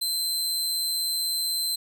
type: tone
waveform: sawtooth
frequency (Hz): 4092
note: C8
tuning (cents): -39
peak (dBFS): -22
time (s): 0.01-1.76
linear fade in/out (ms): 10
effects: none